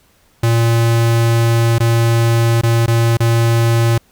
square tone with dropouts, 115.8 Hz, A#2, 11 cents flat, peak -11 dBFS, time 0.43-3.98 s, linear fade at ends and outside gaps 5 ms, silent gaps 1.784-1.802 / 2.613-2.633 / 2.862-2.878 / 3.171-3.202 s, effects pink hiss -54 dBFS RMS until 4.11 s

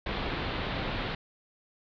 pink low-pass noise, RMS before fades -33 dBFS, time 0.06-1.15 s, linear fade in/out 5 ms, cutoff 4100 Hz, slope 48 dB/octave, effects none

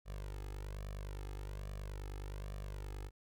sawtooth tone with flanger, 49.57 Hz, G1, 20 cents sharp, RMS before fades -44 dBFS, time 0.05-3.11 s, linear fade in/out 50 ms, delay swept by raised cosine 1.7 to 2.38 ms, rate 1.2 Hz, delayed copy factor +0.9, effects none

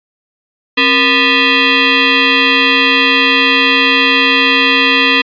sine tone with frequency modulation, 269.5 Hz, C#4, 49 cents flat, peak -7 dBFS, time 0.77-5.22 s, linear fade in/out 10 ms, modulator 744 Hz, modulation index 4.5, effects resampled to 11025 Hz

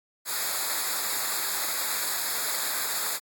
white noise with comb filter, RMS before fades -29 dBFS, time 0.25-3.2 s, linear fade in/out 50 ms, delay 0.34 ms, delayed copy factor -0.9, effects AAC 64 kbps

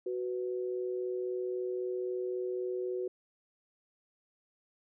sine tone pair together, 370.8 / 494.6 Hz, F#4 / B4, +4 / +3 cents, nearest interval perfect fourth, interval 499 cents, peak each -33 / -39 dBFS, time 0.06-3.08 s, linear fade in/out 5 ms, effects none

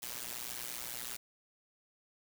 white noise with amplitude modulation, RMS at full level -38 dBFS, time 0.02-1.17 s, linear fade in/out 10 ms, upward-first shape sine, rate 121 Hz, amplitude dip 95%, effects none

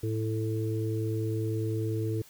harmonic tone, 110 Hz, A2, in tune, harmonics 1 / 3 / 4, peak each -29 / -34 / -35 dBFS, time 0.03-2.22 s, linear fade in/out 5 ms, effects white hiss -55 dBFS RMS until 2.29 s

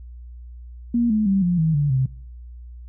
sine tone with pitch steps, 236.9 / 214.7 / 194.66 / 176.45 / 159.95 / 144.99 / 131.43 Hz, A#3 / A3 / G3 / F3 / D#3 / D3 / C3, +28 / -42 / -12 / +18 / +48 / -22 / +8 cents, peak -16 dBFS, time 0.94-2.06 s, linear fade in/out 5 ms, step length 160 ms, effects noise-tail reverb RT60 0.6 s tail -22 dB re dry + added 60 Hz sine -36 dBFS peak until 2.88 s

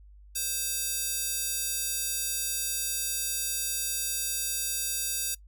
square tone with high-pass filter, 525 Hz, C5, 6 cents sharp, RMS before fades -31 dBFS, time 0.35-5.35 s, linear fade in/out 10 ms, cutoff 6900 Hz, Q 0.8, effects noise-tail reverb RT60 0.1 s tail -21 dB re dry + added 50 Hz sine -49 dBFS peak until 5.47 s

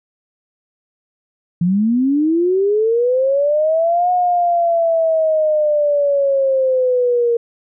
sine linear two-way sweep, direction up then down, 166.5 to 725 to 466 Hz, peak -12 dBFS, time 1.61-7.37 s, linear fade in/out 5 ms, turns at 4.11 s, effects none

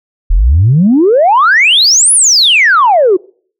sine exponential two-way sweep, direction up then down, 36.39 to 10548 to 347.1 Hz, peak -3 dBFS, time 0.3-3.17 s, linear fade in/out 10 ms, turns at 2.13 s, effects noise-tail reverb RT60 0.5 s tail -25 dB re dry + tanh soft clip ceiling 0 dBFS

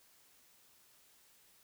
silence, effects white hiss -66 dBFS RMS until 1.63 s

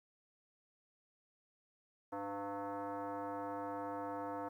sine tone with frequency modulation, 103.83 Hz, G#2, in tune, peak -39 dBFS, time 2.12-4.49 s, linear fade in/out 10 ms, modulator 401 Hz, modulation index 2.6, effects 12-bit

